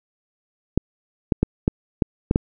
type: clicks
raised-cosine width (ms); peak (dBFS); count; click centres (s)
3; -3; 7; 0.776 / 1.322 / 1.43 / 1.679 / 2.022 / 2.311 / 2.359
effects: none